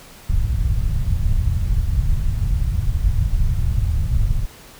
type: low-pass noise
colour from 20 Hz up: pink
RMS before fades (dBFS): -18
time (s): 0.29-4.46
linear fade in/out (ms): 10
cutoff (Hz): 120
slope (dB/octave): 24
effects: pink hiss -43 dBFS RMS until 4.79 s